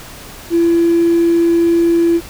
triangle tone with hard clipping, 337.7 Hz, E4, 42 cents sharp, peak -9 dBFS, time 0.5-2.21 s, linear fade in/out 50 ms, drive 3 dB, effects pink hiss -34 dBFS RMS until 2.29 s

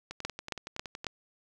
two click trains, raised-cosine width 0.2 ms, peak -15 / -22 dBFS, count 4 / 11, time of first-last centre 0.25-1.067 / 0.11-1.045 s, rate 3.67 / 10.7 Hz, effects none

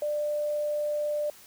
sine tone, 594 Hz, D5, 20 cents sharp, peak -26 dBFS, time 0.02-1.3 s, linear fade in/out 2 ms, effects white hiss -52 dBFS RMS until 1.46 s

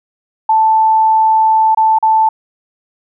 sine tone with dropouts, 880 Hz, A5, in tune, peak -7 dBFS, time 0.49-2.29 s, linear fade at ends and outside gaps 5 ms, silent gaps 1.748-1.772 / 1.987-2.026 s, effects none

